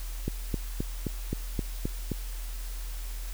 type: click train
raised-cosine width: 3 ms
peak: -16 dBFS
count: 8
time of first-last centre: 0.28-2.117 s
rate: 3.81 Hz
effects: added 41 Hz sine -33 dBFS peak until 3.33 s + white hiss -46 dBFS RMS until 3.33 s